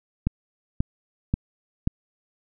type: click train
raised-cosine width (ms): 5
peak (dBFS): -9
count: 4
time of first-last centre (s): 0.27-1.874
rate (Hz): 1.87
effects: none